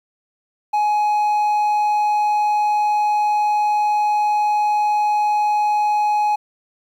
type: tone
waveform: triangle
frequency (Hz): 839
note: G#5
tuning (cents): +17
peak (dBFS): -13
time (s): 0.73-6.36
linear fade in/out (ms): 10
effects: 9-bit